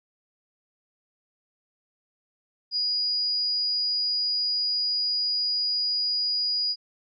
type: tone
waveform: sine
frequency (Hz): 4897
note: D#8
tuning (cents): -28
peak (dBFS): -23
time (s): 2.71-6.76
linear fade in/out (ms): 50
effects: none